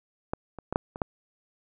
clicks, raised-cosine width 1 ms, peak -14 / -25 / -16 / -8 / -23 / -12 dBFS, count 6, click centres 0.335 / 0.587 / 0.726 / 0.759 / 0.959 / 1.018 s, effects none

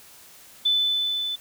sine tone with level ramp, 3506 Hz, A7, 7 cents flat, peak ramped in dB -17 to -26 dBFS, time 0.65-1.36 s, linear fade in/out 10 ms, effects white hiss -49 dBFS RMS until 1.4 s

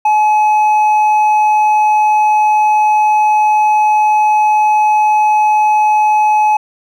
sine tone with hard clipping, 851 Hz, G#5, 42 cents sharp, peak -9 dBFS, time 0.05-6.57 s, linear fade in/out 5 ms, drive 4 dB, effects none

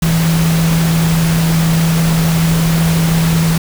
sine tone in noise, 163.9 Hz, E3, 10 cents flat, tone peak -10 dBFS, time 0.02-3.58 s, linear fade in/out 5 ms, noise pink, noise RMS -20 dBFS, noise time 0.02-3.58 s, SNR +7 dB, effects none

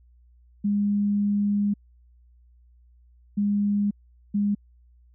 sine tone bursts at uneven times, 204.2 Hz, G#3, 29 cents flat, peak -20 dBFS, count 3, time 0.64-1.74 / 3.37-3.91 / 4.34-4.55 s, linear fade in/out 10 ms, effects added 60 Hz sine -53 dBFS peak until 5.14 s

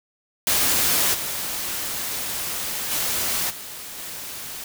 white noise with level steps, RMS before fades -20 / -28 / -24 / -36 / -34 dBFS, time 0.47-4.64 s, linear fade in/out 2 ms, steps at 1.13 / 2.9 / 3.49 / 3.97 s, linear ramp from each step 20 ms, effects none

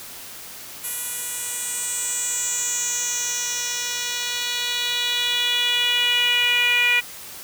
10% pulse tone with band-pass filter sweep, 485.7 Hz, B4, 29 cents flat, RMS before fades -23 dBFS, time 0.83-7.01 s, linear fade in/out 20 ms, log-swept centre 11000 to 2400 Hz, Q 4.2, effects white hiss -38 dBFS RMS until 7.43 s

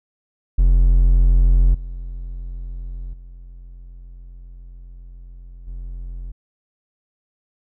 triangle tone with level steps, 43.65 Hz, F1, in tune, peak -8 / -25 / -34 / -26 dBFS, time 0.58-6.32 s, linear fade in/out 10 ms, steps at 1.74 / 3.13 / 5.67 s, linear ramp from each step 5 ms, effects none

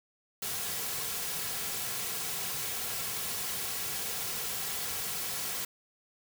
white noise with comb filter, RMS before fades -35 dBFS, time 0.42-5.65 s, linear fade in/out 5 ms, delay 3.3 ms, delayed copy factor -0.5, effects none

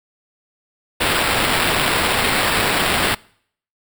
white noise with sample-and-hold, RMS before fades -18 dBFS, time 1-3.15 s, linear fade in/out 10 ms, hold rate 6300 Hz, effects noise-tail reverb RT60 0.6 s tail -24 dB re dry

